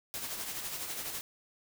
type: noise with tremolo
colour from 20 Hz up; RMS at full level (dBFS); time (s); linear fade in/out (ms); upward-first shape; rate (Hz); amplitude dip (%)
white; -37; 0.14-1.21; 0; sine; 12; 45
effects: none